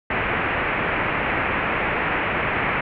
white low-pass noise, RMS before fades -23 dBFS, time 0.1-2.81 s, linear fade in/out 5 ms, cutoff 2500 Hz, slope 48 dB/octave, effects none

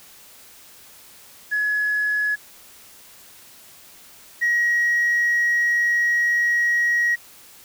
sine tone pair in turn, 1692 / 1899.2 Hz, G#6 / A#6, +32 / +32 cents, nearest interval major second, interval 200 cents, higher second, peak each -18 / -15 dBFS, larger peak second, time 1.51-2.36 / 4.41-7.16 s, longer second, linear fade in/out 20 ms, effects tanh soft clip ceiling -14 dBFS + white hiss -47 dBFS RMS until 7.64 s

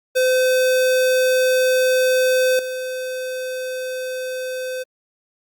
square tone with level steps, 512 Hz, C5, 38 cents flat, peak -15 / -25 dBFS, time 0.15-4.84 s, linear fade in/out 20 ms, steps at 2.59 s, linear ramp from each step 2 ms, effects Opus 48 kbps

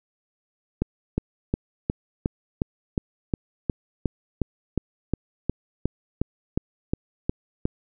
click train, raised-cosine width 3 ms, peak -9 dBFS, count 20, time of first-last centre 0.82-7.655 s, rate 2.78 Hz, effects none

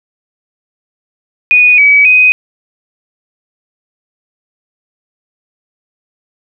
sine tone with pitch steps, 2473 / 2278 / 2505 Hz, D#7 / C#7 / D#7, -11 / +47 / +11 cents, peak -3 dBFS, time 1.51-2.32 s, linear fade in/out 0 ms, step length 270 ms, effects none

